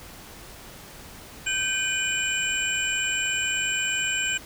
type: tone cluster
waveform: sine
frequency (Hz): 1553 / 2427 / 2994 / 7510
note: G6 / D#7 / F#7 / A#8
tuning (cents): -17 / -44 / +20 / +12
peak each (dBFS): -29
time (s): 1.46-4.38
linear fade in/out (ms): 10
effects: pink hiss -44 dBFS RMS until 4.45 s